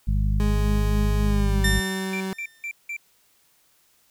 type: harmonic tone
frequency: 51 Hz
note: G#1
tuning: 31 cents flat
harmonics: 1 / 2 / 3 / 4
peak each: -20 / -26 / -30 / -32 dBFS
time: 0.07-1.8 s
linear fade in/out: 10 ms
type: tone with pitch glide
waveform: 30% pulse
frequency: 207.7 to 190.46 Hz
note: G#3 to G3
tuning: 0 to -50 cents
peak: -24 dBFS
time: 0.4-2.33 s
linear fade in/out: 0 ms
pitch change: -150 cents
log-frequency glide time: 1.24-1.71 s
type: tone with exponential decay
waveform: sawtooth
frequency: 1800 Hz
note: A6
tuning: 39 cents sharp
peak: -17 dBFS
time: 1.64-2.7 s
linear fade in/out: 5 ms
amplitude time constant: 230 ms
type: tone bursts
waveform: triangle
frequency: 2349 Hz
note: D7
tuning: in tune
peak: -27 dBFS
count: 4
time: 2.13-2.966 s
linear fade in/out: 2 ms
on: 74 ms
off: 180 ms
effects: white hiss -62 dBFS RMS until 4.1 s